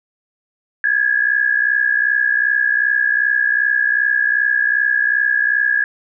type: tone pair together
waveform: sine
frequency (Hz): 1644.4 / 1707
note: G#6 / G#6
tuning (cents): -18 / +47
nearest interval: minor second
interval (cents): 65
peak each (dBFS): -16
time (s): 0.84-5.84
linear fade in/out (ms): 2
effects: none